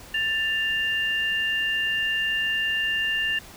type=tone pair together; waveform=sine; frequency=1771.1 / 2794 Hz; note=A6 / F7; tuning=+11 / 0 cents; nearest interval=minor sixth; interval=789 cents; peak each=-25 dBFS; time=0.14-3.39 s; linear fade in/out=5 ms; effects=pink hiss -45 dBFS RMS until 3.56 s